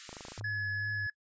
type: high-pass noise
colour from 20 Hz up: white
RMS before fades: -46 dBFS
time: 0-0.4 s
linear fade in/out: 0 ms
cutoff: 1200 Hz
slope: 96 dB/octave
type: clicks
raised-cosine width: 1 ms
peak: -31 dBFS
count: 9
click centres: 0.092 / 0.129 / 0.168 / 0.208 / 0.251 / 0.284 / 0.32 / 0.378 / 0.411 s
type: tone with vibrato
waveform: sine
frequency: 103.83 Hz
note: G#2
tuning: in tune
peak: -39 dBFS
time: 0.38-1.07 s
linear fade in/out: 5 ms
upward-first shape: triangle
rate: 2.4 Hz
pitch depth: 66 cents each way
type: tone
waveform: triangle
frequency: 1700 Hz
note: G#6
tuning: 40 cents sharp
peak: -30 dBFS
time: 0.44-1.1 s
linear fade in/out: 5 ms
effects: noise-tail reverb RT60 0.1 s tail -24 dB re dry + resampled to 16000 Hz